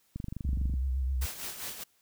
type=click train; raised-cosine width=5 ms; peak=-24 dBFS; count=15; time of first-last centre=0.16-0.739 s; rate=24.2 Hz
type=tone with vibrato; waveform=sine; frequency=65.41 Hz; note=C2; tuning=in tune; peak=-27 dBFS; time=0.44-1.26 s; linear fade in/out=10 ms; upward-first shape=triangle; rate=7.8 Hz; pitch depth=84 cents each way
type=noise with tremolo; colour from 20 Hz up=white; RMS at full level=-37 dBFS; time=1.21-1.84 s; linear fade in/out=10 ms; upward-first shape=sine; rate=5 Hz; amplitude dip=60%
effects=white hiss -69 dBFS RMS until 2.01 s